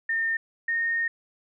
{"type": "tone pair in turn", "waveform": "sine", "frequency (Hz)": [1817, 1843.4], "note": ["A#6", "A#6"], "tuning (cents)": [-45, -20], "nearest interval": "unison", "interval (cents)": 25, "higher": "second", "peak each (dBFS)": -23, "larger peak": "neither", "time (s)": [[0.09, 0.37], [0.68, 1.08]], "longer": "second", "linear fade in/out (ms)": 5, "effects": []}